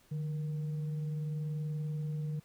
sine tone with frequency modulation, 150.7 Hz, D3, 45 cents sharp, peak -33 dBFS, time 0.11-2.4 s, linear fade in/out 10 ms, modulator 322 Hz, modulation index 0.23, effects pink hiss -65 dBFS RMS until 2.44 s

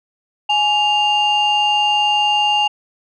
sine tone pair together, 835.6 / 2800 Hz, G#5 / F7, +10 / +4 cents, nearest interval octave + major sixth, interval 2094 cents, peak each -14 dBFS, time 0.49-2.68 s, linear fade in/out 10 ms, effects tanh soft clip ceiling -9 dBFS

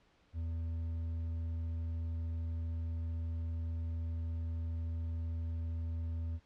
triangle tone with hard clipping, 82.41 Hz, E2, in tune, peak -36 dBFS, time 0.33-6.4 s, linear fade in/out 50 ms, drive 7 dB, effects pink hiss -69 dBFS RMS until 6.45 s + low-pass 4000 Hz 12 dB/octave

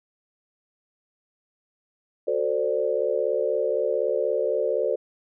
sine chord, D dominant seventh, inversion first, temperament equal with one note detuned, 370 / 446.1 / 523.3 / 587.3 Hz, F#4 / A4 / C5 / D5, 0 / +24 / 0 / 0 cents, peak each -30 / -26 / -26 / -27 dBFS, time 2.27-4.96 s, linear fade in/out 10 ms, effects none

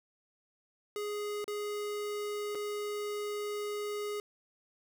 square tone with dropouts, 415.3 Hz, G#4, in tune, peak -35 dBFS, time 0.96-4.2 s, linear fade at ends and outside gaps 1 ms, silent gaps 1.443-1.479 / 2.549-2.553 s, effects none

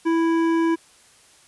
sine tone with hard clipping, 330 Hz, E4, 2 cents sharp, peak -19 dBFS, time 0.05-0.76 s, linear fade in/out 20 ms, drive 12 dB, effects white hiss -53 dBFS RMS until 1.47 s + resampled to 24000 Hz

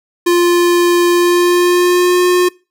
square tone with pitch glide, 349.2 to 358.8 Hz, F4 to F4, 0 to +47 cents, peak -9 dBFS, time 0.26-2.49 s, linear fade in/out 10 ms, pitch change +47 cents, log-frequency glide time 1.1-2.22 s, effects noise-tail reverb RT60 0.3 s tail -24 dB re dry

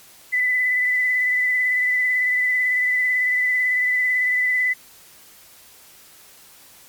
sine tone with vibrato, 2000 Hz, B6, 21 cents sharp, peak -17 dBFS, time 0.32-4.74 s, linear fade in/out 20 ms, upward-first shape sine, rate 18 Hz, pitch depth 19 cents each way, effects white hiss -48 dBFS RMS until 6.88 s + Opus 48 kbps

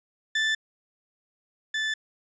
30% pulse tone pair in turn, 1760 / 1750.5 Hz, A6 / A6, 0 / -9 cents, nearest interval unison, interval 9 cents, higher first, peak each -20 / -23 dBFS, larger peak first, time 0.35-0.55 / 1.74-1.94 s, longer neither, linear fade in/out 5 ms, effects resampled to 16000 Hz

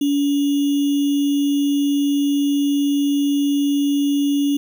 sine tone with sample-and-hold, 284.4 Hz, C#4, 45 cents sharp, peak -15 dBFS, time 0.01-4.57 s, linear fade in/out 5 ms, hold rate 3150 Hz, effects none

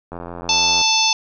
click train, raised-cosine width 1 ms, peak -17 dBFS, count 61, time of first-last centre 0.12-0.814 s, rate 86.5 Hz
harmonic tone, 880 Hz, A5, in tune, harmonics 1 / 3 / 4 / 5 / 6 / 7, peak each -21 / -21 / -21 / -21 / -21 / -21 dBFS, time 0.49-1.13 s, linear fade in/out 2 ms
effects none

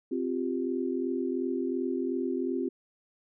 sine chord, C suspended fourth, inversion none, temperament equal, 261.6 / 349.2 / 392 Hz, C4 / F4 / G4, 0 / 0 / 0 cents, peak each -31 / -32 / -34 dBFS, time 0.11-2.69 s, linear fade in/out 10 ms, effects none

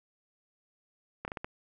slowing click train, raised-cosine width 0.5 ms, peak -21 dBFS, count 5, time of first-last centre 1.25-1.445 s, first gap 29 ms, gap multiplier 1.36, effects none

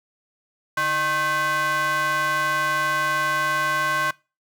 square ring-modulated tone, 233.1 Hz, A#3, in tune, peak -18 dBFS, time 0.77-4.11 s, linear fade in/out 5 ms, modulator 1310 Hz, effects noise-tail reverb RT60 0.3 s tail -23 dB re dry

